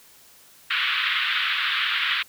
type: band-pass noise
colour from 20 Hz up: white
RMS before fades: -24 dBFS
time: 0.7-2.23 s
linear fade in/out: 10 ms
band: 1200 to 3600 Hz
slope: 48 dB/octave
effects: white hiss -52 dBFS RMS until 2.28 s